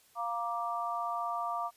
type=chord; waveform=sine; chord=Bb major; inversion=second; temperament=equal with one note detuned; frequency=698.5 / 939.9 / 1174.7 Hz; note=F5 / Bb5 / D6; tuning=0 / +14 / 0 cents; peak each=-36 / -38 / -35 dBFS; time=0.15-1.71 s; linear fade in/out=50 ms; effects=white hiss -64 dBFS RMS until 1.76 s + resampled to 32000 Hz